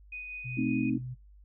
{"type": "tone with tremolo", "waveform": "sine", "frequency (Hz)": 2489, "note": "D#7", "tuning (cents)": 0, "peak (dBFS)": -37, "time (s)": [0.12, 0.9], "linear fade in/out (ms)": 5, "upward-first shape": "sine", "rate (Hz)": 5.3, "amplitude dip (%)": 25}
{"type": "tone", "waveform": "sine", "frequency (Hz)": 126.3, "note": "B2", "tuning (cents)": 39, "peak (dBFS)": -36, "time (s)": [0.44, 1.15], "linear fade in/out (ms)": 20}
{"type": "chord", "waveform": "sine", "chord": "A diminished", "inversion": "none", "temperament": "equal", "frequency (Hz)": [220, 261.6, 311.1], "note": ["A3", "C4", "Eb4"], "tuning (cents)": [0, 0, 0], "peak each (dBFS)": [-32, -29, -32], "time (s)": [0.57, 0.98], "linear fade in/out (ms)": 10}
{"effects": ["noise-tail reverb RT60 0.2 s tail -18 dB re dry", "added 50 Hz sine -52 dBFS peak until 1.44 s"]}